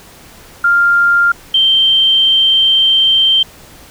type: tone pair in turn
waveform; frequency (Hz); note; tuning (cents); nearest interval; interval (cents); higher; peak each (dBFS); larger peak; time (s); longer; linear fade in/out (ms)
sine; 1396.9 / 3136; F6 / G7; 0 / 0; octave + major second; 1400; second; -7; neither; 0.64-1.32 / 1.54-3.43; second; 5
effects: pink hiss -39 dBFS RMS until 3.9 s